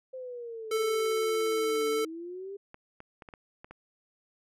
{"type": "exponential two-way sweep", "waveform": "sine", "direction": "down then up", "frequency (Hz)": [523.3, 293.7, 404.2], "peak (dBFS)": -37, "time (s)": [0.13, 2.57], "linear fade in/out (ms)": 10, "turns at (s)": 1.9}
{"type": "tone", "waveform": "square", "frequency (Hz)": 441.4, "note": "A4", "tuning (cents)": 5, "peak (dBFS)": -27, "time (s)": [0.71, 2.05], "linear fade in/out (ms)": 5}
{"type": "clicks", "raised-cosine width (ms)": 0.5, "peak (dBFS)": -31, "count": 7, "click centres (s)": [2.744, 3.004, 3.222, 3.288, 3.338, 3.645, 3.71]}
{"effects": ["resampled to 32000 Hz"]}